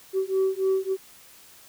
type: beating tone pair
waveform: sine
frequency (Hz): 380.4 / 383.9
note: F#4 / G4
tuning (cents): +48 / -36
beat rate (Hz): 3.5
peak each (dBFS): -23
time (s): 0.13-0.97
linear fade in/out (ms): 50
effects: tanh soft clip ceiling -17 dBFS + white hiss -51 dBFS RMS until 1.68 s